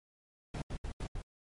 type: noise bursts at uneven times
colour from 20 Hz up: brown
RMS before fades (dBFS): -38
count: 5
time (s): 0.54-0.62 / 0.7-0.77 / 0.84-0.92 / 1-1.07 / 1.15-1.22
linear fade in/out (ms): 5
effects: MP3 48 kbps